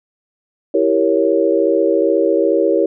sine chord, E diminished seventh, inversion none, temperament equal, 329.6 / 392 / 466.2 / 554.4 Hz, E4 / G4 / Bb4 / Db5, 0 / 0 / 0 / 0 cents, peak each -17 dBFS, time 0.74-2.86 s, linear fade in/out 5 ms, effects none

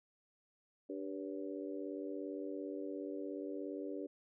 harmonic tone with a mistuned harmonic, 97.2 Hz, G2, 14 cents flat, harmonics 3 / 4 / 5 / 6, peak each -43 / -45 / -47 / -49 dBFS, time 0.89-4.07 s, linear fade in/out 10 ms, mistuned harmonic 6, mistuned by -50 cents, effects none

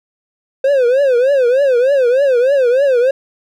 triangle tone with vibrato, 521 Hz, C5, 7 cents flat, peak -7 dBFS, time 0.64-3.11 s, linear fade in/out 5 ms, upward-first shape triangle, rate 3.3 Hz, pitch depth 190 cents each way, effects none

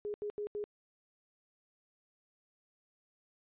sine tone bursts at uneven times, 415.3 Hz, G#4, in tune, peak -35 dBFS, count 4, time 0.05-0.14 / 0.22-0.3 / 0.38-0.47 / 0.55-0.64 s, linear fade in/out 0 ms, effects resampled to 8000 Hz

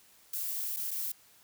violet noise with dropouts, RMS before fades -35 dBFS, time 0.33-1.12 s, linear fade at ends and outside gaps 5 ms, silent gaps 0.764-0.768 / 0.909-0.912 s, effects white hiss -61 dBFS RMS until 1.43 s

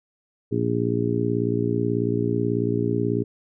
harmonic tone, 58.27 Hz, A#1, in tune, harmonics 2 / 3 / 4 / 5 / 6 / 7, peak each -26 / -30 / -28 / -27 / -30 / -26 dBFS, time 0.51-3.24 s, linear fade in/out 20 ms, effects none

